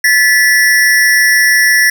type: ring-modulated tone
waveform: square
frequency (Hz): 1850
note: A#6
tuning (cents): -14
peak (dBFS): -4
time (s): 0.04-1.9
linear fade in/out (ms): 5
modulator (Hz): 113
effects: 7-bit